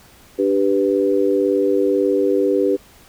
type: chord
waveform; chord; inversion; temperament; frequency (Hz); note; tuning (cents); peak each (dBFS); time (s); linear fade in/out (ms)
sine; G major; second; equal; 293.7 / 392 / 493.9; D4 / G4 / B4; 0 / 0 / 0; -20 / -17 / -19; 0.38-2.77; 20
effects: pink hiss -48 dBFS RMS until 3.08 s